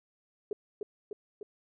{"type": "tone with echo", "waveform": "sine", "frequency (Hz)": 415.3, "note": "G#4", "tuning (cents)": 0, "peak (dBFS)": -29, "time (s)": [0.51, 0.53], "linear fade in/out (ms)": 2, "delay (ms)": 300, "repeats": 3, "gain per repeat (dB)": -3, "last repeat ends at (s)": 1.43, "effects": []}